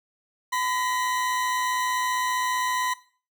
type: tone pair together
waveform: 40% pulse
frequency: 1008 / 1900.7 Hz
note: B5 / A#6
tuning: +35 / +33 cents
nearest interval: major seventh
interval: 1098 cents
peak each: -24 / -31 dBFS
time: 0.52-2.94 s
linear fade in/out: 10 ms
effects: noise-tail reverb RT60 0.4 s tail -17 dB re dry